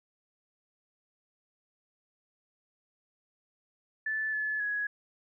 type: tone with pitch steps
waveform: sine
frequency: 1748 / 1722 / 1673 Hz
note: A6 / A6 / G#6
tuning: -12 / -38 / +12 cents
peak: -29 dBFS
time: 4.06-4.87 s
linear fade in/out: 5 ms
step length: 270 ms
effects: none